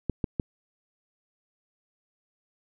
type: clicks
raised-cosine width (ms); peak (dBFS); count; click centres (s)
3; -13; 3; 0.097 / 0.242 / 0.398
effects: none